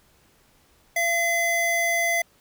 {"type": "tone pair together", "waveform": "square", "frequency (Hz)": [680, 2040], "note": ["F5", "C7"], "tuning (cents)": [-46, -44], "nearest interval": "octave + perfect fifth", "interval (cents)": 1902, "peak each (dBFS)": [-26, -25], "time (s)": [0.96, 2.22], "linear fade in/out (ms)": 5, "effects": ["pink hiss -60 dBFS RMS until 2.4 s"]}